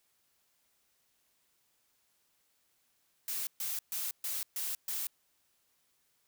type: noise bursts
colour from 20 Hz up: blue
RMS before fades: -36 dBFS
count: 6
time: 3.28-5.07 s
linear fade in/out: 2 ms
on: 190 ms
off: 130 ms
effects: white hiss -74 dBFS RMS until 6.27 s